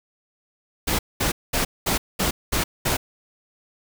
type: noise bursts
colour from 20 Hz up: pink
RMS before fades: -22 dBFS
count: 7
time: 0.87-2.97 s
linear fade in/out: 10 ms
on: 120 ms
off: 210 ms
effects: none